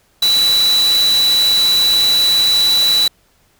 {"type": "tone in noise", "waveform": "sine", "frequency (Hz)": 3951, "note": "B7", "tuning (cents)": 0, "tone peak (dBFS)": -10, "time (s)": [0.22, 3.08], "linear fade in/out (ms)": 5, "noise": "white", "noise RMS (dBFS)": -22, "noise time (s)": [0.22, 3.08], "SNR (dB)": 9, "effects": ["pink hiss -56 dBFS RMS until 3.59 s"]}